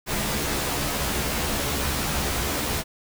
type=noise with comb filter; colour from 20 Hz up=pink; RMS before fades=-26 dBFS; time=0.06-2.84 s; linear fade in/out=50 ms; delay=14 ms; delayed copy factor=+0.75; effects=none